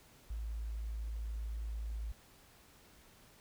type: tone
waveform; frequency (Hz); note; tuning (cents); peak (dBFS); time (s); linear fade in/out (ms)
sine; 55; A1; 0; -37; 0.3-2.12; 5
effects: pink hiss -62 dBFS RMS until 3.4 s